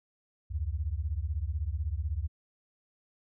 sine beating tone pair, 69.4 / 85.4 Hz, C#2 / F2, +3 / -38 cents, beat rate 16 Hz, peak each -32 / -33 dBFS, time 0.5-2.28 s, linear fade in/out 20 ms, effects none

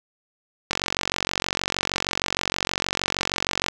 click train, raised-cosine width 0.2 ms, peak -4 dBFS, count 139, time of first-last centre 0.71-3.684 s, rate 46.4 Hz, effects none

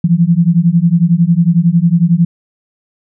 sine beating tone pair, 164.81 / 175.81 Hz, E3 / F3, 0 / +12 cents, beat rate 11 Hz, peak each -10 dBFS, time 0.04-2.25 s, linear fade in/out 5 ms, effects none

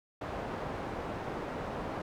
white low-pass noise, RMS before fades -38 dBFS, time 0.21-2.02 s, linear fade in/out 5 ms, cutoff 830 Hz, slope 12 dB/octave, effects none

